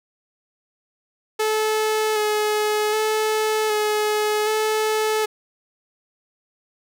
sawtooth tone with vibrato, 428.6 Hz, A4, 45 cents flat, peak -15 dBFS, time 1.39-5.26 s, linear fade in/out 10 ms, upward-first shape square, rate 0.65 Hz, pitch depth 18 cents each way, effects none

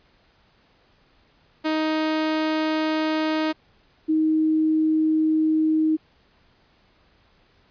sawtooth / sine tone pair in turn, 312.8 / 313.9 Hz, D#4 / D#4, +9 / +15 cents, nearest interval unison, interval 6 cents, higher second, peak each -17 dBFS, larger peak neither, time 1.64-3.53 / 4.08-5.97 s, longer neither, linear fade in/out 20 ms, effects pink hiss -60 dBFS RMS until 7.7 s + resampled to 11025 Hz

